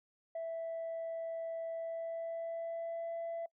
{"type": "tone with pitch glide", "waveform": "sine", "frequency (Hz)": [659.3, 669.3], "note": ["E5", "E5"], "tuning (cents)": [0, 26], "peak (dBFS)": -35, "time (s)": [0.35, 3.46], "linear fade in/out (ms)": 5, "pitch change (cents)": 26, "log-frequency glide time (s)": [1.71, 3.12], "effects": ["noise-tail reverb RT60 0.1 s tail -24 dB re dry", "tanh soft clip ceiling -35 dBFS"]}